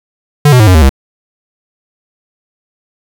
square tone with pitch steps, 146.83 / 125.63 / 107.49 / 91.96 / 78.68 / 67.32 Hz, D3 / B2 / A2 / F#2 / D#2 / C2, 0 / +30 / -40 / -10 / +20 / +50 cents, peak -3 dBFS, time 0.45-0.894 s, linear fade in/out 5 ms, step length 74 ms, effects 7-bit

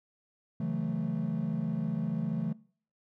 triangle chord, F# minor seventh, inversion second, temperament equal, 138.59 / 164.81 / 185 / 220 Hz, C#3 / E3 / F#3 / A3, 0 / 0 / 0 / 0 cents, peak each -35 / -31 / -34 / -32 dBFS, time 0.6-2.53 s, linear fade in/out 5 ms, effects noise-tail reverb RT60 0.5 s tail -22 dB re dry + tanh soft clip ceiling -21 dBFS

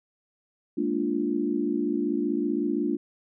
sine chord, Bb dominant seventh, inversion third, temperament equal, 207.7 / 233.1 / 293.7 / 349.2 Hz, Ab3 / Bb3 / D4 / F4, 0 / 0 / 0 / 0 cents, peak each -33 / -30 / -27 / -29 dBFS, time 0.77-2.97 s, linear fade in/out 10 ms, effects none

